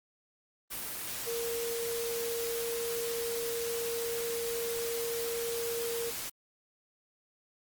sine tone in noise, 466.2 Hz, A#4, in tune, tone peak -33 dBFS, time 1.26-6.11 s, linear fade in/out 20 ms, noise white, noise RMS -38 dBFS, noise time 0.7-6.3 s, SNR +2 dB, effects Opus 32 kbps

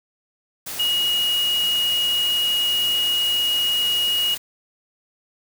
sine tone in noise, 2885 Hz, F#7, 44 cents flat, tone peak -18 dBFS, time 0.79-4.35 s, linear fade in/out 10 ms, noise white, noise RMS -31 dBFS, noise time 0.66-4.38 s, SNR +10 dB, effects none

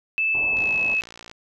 sine tone with pitch glide, 2627 to 2589 Hz, E7 to E7, -7 to -32 cents, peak -19 dBFS, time 0.18-1.01 s, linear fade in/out 0 ms, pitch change -25 cents, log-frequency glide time 0.39-0.8 s
white low-pass noise, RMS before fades -38 dBFS, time 0.34-0.95 s, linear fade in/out 10 ms, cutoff 1000 Hz, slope 48 dB/octave
click train, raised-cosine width 0.2 ms, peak -23 dBFS, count 44, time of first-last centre 0.57-1.314 s, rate 57.8 Hz
effects none

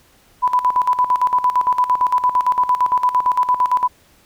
sine tone with tremolo, 996 Hz, B5, 14 cents sharp, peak -11 dBFS, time 0.42-3.88 s, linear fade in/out 20 ms, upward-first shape square, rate 8.8 Hz, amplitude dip 75%, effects pink hiss -53 dBFS RMS until 4.25 s

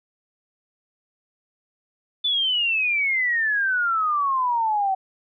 sine exponential sweep, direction down, 3520 to 753 Hz, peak -19 dBFS, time 2.24-4.95 s, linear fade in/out 10 ms, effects none

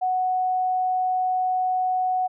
sine tone, 740 Hz, F#5, in tune, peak -20 dBFS, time 0.01-2.28 s, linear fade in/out 20 ms, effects none

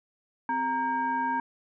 sine tone with frequency modulation, 931 Hz, A#5, 2 cents flat, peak -25 dBFS, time 0.49-1.4 s, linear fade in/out 2 ms, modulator 670 Hz, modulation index 0.73, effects none

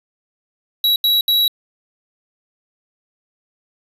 square tone bursts at uneven times, 3890 Hz, B7, 27 cents flat, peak -13 dBFS, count 3, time 0.84-0.96 / 1.04-1.21 / 1.28-1.48 s, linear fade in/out 2 ms, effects resampled to 32000 Hz

